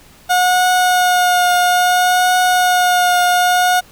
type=tone with vibrato; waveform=30% pulse; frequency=723 Hz; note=F#5; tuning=40 cents flat; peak=-8 dBFS; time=0.29-3.81 s; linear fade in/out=20 ms; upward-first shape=triangle; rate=0.6 Hz; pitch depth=20 cents each way; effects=pink hiss -45 dBFS RMS until 3.91 s